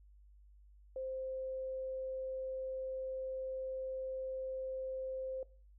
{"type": "tone", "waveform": "sine", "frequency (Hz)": 523.3, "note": "C5", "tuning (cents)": 0, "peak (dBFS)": -38, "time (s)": [0.96, 5.43], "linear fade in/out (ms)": 2, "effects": ["noise-tail reverb RT60 0.4 s tail -20 dB re dry", "added 50 Hz sine -58 dBFS peak until 5.78 s"]}